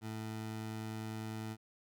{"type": "tone", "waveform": "20% pulse", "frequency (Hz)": 110, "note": "A2", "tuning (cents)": 0, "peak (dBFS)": -35, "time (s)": [0.01, 1.57], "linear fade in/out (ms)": 50, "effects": []}